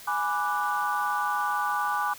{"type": "chord", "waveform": "sine", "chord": "G# half-diminished seventh", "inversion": "none", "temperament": "equal", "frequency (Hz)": [830.6, 987.8, 1174.7, 1480], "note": ["G#5", "B5", "D6", "F#6"], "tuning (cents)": [0, 0, 0, 0], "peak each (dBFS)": [-29, -31, -28, -31], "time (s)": [0.07, 2.14], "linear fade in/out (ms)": 10, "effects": ["tanh soft clip ceiling -16 dBFS", "white hiss -46 dBFS RMS until 2.18 s"]}